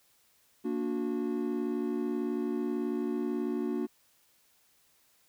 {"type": "chord", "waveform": "triangle", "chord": "Bb augmented", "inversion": "none", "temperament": "just", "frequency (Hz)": [233.1, 291.4, 364.2], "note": ["Bb3", "D4", "F#4"], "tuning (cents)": [0, -13, -27], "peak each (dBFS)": -32, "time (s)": [0.64, 3.87], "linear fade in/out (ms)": 20, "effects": ["white hiss -67 dBFS RMS until 5.28 s"]}